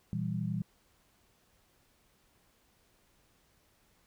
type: chord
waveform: sine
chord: E diminished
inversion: second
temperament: equal with one note detuned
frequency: 118.78 / 164.81 / 196 Hz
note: Bb2 / E3 / G3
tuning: +33 / 0 / 0 cents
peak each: -36 / -35 / -36 dBFS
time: 0.13-0.62 s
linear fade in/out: 0 ms
effects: pink hiss -69 dBFS RMS until 4.06 s